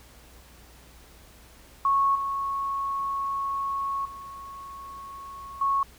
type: tone with level steps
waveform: sine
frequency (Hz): 1102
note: C#6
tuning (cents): -11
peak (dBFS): -19 / -26 / -38 / -21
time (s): 1.85-5.83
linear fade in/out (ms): 2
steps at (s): 2.15 / 4.05 / 5.61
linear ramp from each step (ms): 5
effects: added 60 Hz sine -53 dBFS peak until 5.98 s + pink hiss -53 dBFS RMS until 5.98 s